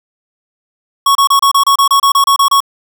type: tone bursts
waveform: square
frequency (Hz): 1108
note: C#6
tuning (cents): -1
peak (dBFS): -7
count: 13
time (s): 1.06-2.604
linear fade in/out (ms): 5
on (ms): 92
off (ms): 29
effects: none